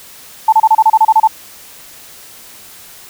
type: tone bursts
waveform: sine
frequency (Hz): 880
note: A5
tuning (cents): 0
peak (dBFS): -4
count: 11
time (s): 0.48-1.275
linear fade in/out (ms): 5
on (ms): 45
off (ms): 30
effects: white hiss -37 dBFS RMS until 3.09 s